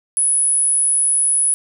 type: tone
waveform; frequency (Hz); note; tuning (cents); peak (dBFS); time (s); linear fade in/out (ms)
sine; 10150; D#9; +33; -13; 0.17-1.54; 0
effects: none